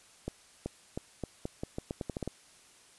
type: accelerating click train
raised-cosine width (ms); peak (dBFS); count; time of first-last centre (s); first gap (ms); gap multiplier
2; -21; 13; 0.28-2.276; 380; 0.83
effects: white hiss -59 dBFS RMS until 2.98 s + resampled to 24000 Hz